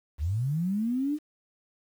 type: linear sweep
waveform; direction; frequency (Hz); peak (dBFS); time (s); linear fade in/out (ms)
sine; up; 65.41 to 309; -25; 0.18-1.19; 50
effects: 9-bit